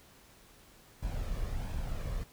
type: noise with flanger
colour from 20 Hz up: brown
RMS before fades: -35 dBFS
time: 1.02-2.24 s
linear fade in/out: 10 ms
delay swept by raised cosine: 1.2 to 1.77 ms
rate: 1.4 Hz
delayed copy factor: +0.5
effects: pink hiss -59 dBFS RMS until 2.32 s